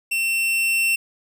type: tone with level ramp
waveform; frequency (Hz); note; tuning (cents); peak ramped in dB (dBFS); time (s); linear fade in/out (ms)
45% pulse; 2700; E7; +41; -20 to -17; 0.11-0.96; 10
effects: none